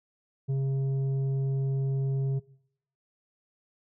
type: tone with tanh clipping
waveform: sine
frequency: 135.5 Hz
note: C#3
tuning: 39 cents flat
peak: -26 dBFS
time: 0.48-2.4 s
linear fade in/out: 20 ms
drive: 6 dB
effects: noise-tail reverb RT60 0.7 s tail -21 dB re dry